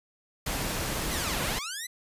pink noise, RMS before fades -31 dBFS, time 0.46-1.59 s, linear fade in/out 5 ms
10% pulse linear two-way sweep, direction down then up, 2100 to 466.2 to 2033 Hz, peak -25 dBFS, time 1.11-1.87 s, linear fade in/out 10 ms, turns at 1.42 s
effects resampled to 32000 Hz

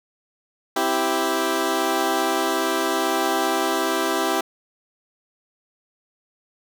15% pulse chord, C major, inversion none, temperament equal, 261.6 / 329.6 / 392 Hz, C4 / E4 / G4, 0 / 0 / 0 cents, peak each -22 / -17 / -17 dBFS, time 0.76-4.41 s, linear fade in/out 5 ms, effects none

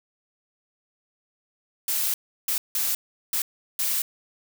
blue noise bursts at uneven times, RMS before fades -25 dBFS, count 5, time 1.88-2.14 / 2.48-2.58 / 2.75-2.95 / 3.33-3.42 / 3.79-4.02 s, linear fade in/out 2 ms, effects none

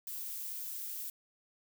violet noise, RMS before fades -41 dBFS, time 0.07-1.1 s, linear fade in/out 2 ms, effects none

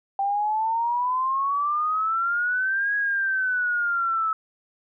sine exponential two-way sweep, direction up then down, 784 to 1661.2 to 1298 Hz, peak -21 dBFS, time 0.19-4.33 s, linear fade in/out 2 ms, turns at 2.95 s, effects none

